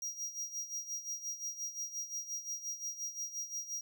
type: tone with tremolo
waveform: square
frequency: 5720 Hz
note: F8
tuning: 41 cents sharp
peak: -36 dBFS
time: 0.02-3.81 s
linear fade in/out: 2 ms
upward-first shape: sine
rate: 5.7 Hz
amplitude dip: 75%
effects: none